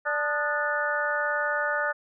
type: harmonic tone with a mistuned harmonic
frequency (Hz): 293.7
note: D4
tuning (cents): 0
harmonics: 2 / 3 / 4 / 5 / 6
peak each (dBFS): -30 / -34 / -32 / -28 / -31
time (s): 0.05-1.93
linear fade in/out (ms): 20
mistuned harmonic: 4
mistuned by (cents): +81
effects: none